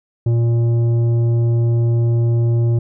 sine tone with tanh clipping, 117.1 Hz, A#2, 8 cents sharp, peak -14 dBFS, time 0.26-2.79 s, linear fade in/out 5 ms, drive 9 dB, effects none

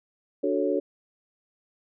sine chord, D major seventh, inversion none, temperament equal, 293.7 / 370 / 440 / 554.4 Hz, D4 / F#4 / A4 / C#5, 0 / 0 / 0 / 0 cents, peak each -28 dBFS, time 0.43-0.8 s, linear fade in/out 10 ms, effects none

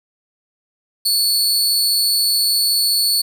sawtooth tone with amplitude modulation, 4435 Hz, C#8, in tune, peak -8 dBFS, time 1.05-3.22 s, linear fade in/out 10 ms, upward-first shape sine, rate 214 Hz, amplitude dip 75%, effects none

